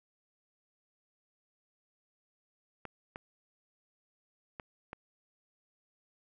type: clicks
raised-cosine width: 0.5 ms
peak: -26 dBFS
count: 4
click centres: 2.853 / 3.159 / 4.598 / 4.931 s
effects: none